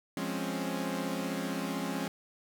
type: chord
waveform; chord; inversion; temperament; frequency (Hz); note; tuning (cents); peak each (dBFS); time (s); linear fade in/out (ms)
sawtooth; Db major seventh; first; equal; 174.61 / 207.7 / 261.6 / 277.2; F3 / Ab3 / C4 / Db4; 0 / 0 / 0 / 0; -34; 0.17-2.08; 2
effects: 10-bit